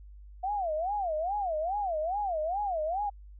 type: tone with vibrato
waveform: sine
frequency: 715 Hz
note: F5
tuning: 41 cents sharp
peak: -28 dBFS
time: 0.43-3.1 s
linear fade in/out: 10 ms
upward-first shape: sine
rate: 2.4 Hz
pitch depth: 270 cents each way
effects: added 50 Hz sine -46 dBFS peak until 3.39 s